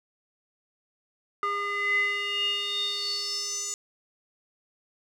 square tone with band-pass filter sweep, 406 Hz, G#4, 39 cents flat, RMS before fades -29 dBFS, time 1.43-3.74 s, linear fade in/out 0 ms, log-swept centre 1400 to 6900 Hz, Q 7.9, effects none

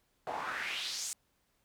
pink noise with band-pass filter sweep, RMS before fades -38 dBFS, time 0.27-1.13 s, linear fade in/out 0 ms, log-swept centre 700 to 8300 Hz, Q 3, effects pink hiss -75 dBFS RMS until 1.64 s

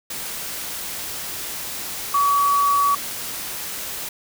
sine tone in noise, 1136 Hz, C#6, 42 cents sharp, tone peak -15 dBFS, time 2.14-2.95 s, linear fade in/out 5 ms, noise white, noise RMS -30 dBFS, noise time 0.1-4.09 s, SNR +12 dB, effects none

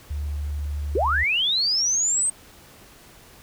sine tone, 73.1 Hz, D2, 7 cents flat, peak -25 dBFS, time 0.1-1.24 s, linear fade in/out 10 ms
sine linear sweep, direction up, 321.3 to 8450 Hz, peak -19 dBFS, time 0.95-2.3 s, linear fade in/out 5 ms
effects pink hiss -49 dBFS RMS until 3.42 s

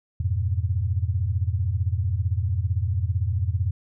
sine tone cluster, 85.7 / 101.2 / 119.1 Hz, F2 / G#2 / A#2, -32 / -44 / +38 cents, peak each -24 / -25 / -30 dBFS, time 0.2-3.71 s, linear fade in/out 5 ms, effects none

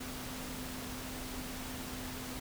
sine tone in noise, 255.1 Hz, C4, 44 cents flat, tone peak -45 dBFS, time 0-2.4 s, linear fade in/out 10 ms, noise pink, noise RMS -43 dBFS, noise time 0-2.4 s, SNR -5 dB, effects none

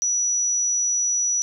sine tone, 5880 Hz, F#8, 12 cents flat, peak -19 dBFS, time 0.02-1.42 s, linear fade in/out 0 ms, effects none

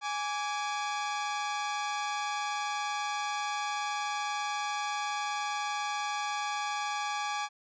sawtooth tone pair together, 830.1 / 1158 Hz, G#5 / D6, -1 / -25 cents, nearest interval tritone, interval 576 cents, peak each -29 / -32 dBFS, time 0.01-7.49 s, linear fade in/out 50 ms, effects resampled to 16000 Hz

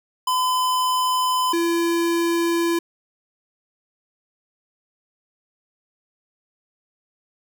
square tone pair in turn, 1014 / 338.4 Hz, B5 / E4, +45 / +45 cents, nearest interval octave + perfect fifth, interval 1900 cents, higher first, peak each -19 dBFS, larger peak neither, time 0.27-1.53 / 1.53-2.79 s, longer neither, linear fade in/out 5 ms, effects 9-bit

